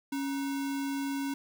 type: tone with sample-and-hold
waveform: sine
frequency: 276.6 Hz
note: C#4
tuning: 4 cents flat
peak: -30 dBFS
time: 0.12-1.34 s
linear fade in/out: 5 ms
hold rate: 1225 Hz
effects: none